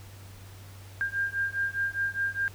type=beating tone pair; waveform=sine; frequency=1598 / 1602.9 Hz; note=G6 / G6; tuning=+33 / +38 cents; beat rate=4.9 Hz; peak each=-30 / -30 dBFS; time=1.01-2.48 s; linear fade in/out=0 ms; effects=added 97 Hz sine -45 dBFS peak until 2.54 s + pink hiss -52 dBFS RMS until 2.54 s